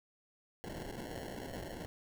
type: noise with sample-and-hold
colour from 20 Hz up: white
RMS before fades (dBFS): -44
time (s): 0.64-1.86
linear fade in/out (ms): 0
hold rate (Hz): 1225
effects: none